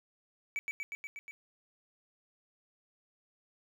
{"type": "tone with echo", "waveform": "triangle", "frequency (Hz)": 2293, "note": "D7", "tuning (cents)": -42, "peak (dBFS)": -30, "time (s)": [0.56, 0.59], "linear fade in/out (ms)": 0, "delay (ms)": 120, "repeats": 6, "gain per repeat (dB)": -2, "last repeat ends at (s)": 1.31, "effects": []}